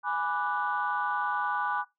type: chord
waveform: sine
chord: G# half-diminished seventh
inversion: none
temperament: equal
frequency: 830.6 / 987.8 / 1174.7 / 1480 Hz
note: G#5 / B5 / D6 / F#6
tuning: 0 / 0 / 0 / 0 cents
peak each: -32 dBFS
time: 0.03-1.85 s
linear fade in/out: 50 ms
effects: noise-tail reverb RT60 0.2 s tail -21 dB re dry + tanh soft clip ceiling -18 dBFS